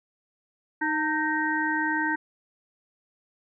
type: harmonic tone with a mistuned harmonic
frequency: 311.1 Hz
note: D#4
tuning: in tune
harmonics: 1 / 3 / 5 / 6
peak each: -29 / -29 / -28 / -30 dBFS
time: 0.81-2.16 s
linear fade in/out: 10 ms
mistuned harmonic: 3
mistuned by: -44 cents
effects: none